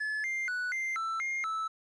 triangle tone with pitch steps, 1721 / 2100 / 1479 / 2092 / 1330 / 2124 / 1311 Hz, A6 / C7 / F#6 / C7 / E6 / C7 / E6, -39 / +6 / -1 / -1 / +15 / +25 / -10 cents, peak -29 dBFS, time 0-1.68 s, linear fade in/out 10 ms, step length 240 ms, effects resampled to 22050 Hz + 11-bit

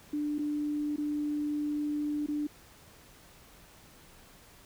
sine tone with dropouts, 296.1 Hz, D4, 14 cents sharp, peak -29 dBFS, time 0.13-2.47 s, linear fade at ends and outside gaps 5 ms, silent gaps 0.384-0.39 / 0.962-0.98 / 2.263-2.284 s, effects pink hiss -56 dBFS RMS until 4.65 s

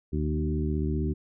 harmonic tone with a mistuned harmonic, 75.7 Hz, D#2, 47 cents flat, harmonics 1 / 2 / 3 / 4 / 5, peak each -28 / -31 / -33 / -34 / -35 dBFS, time 0.12-1.14 s, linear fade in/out 20 ms, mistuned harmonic 2, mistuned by +17 cents, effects none

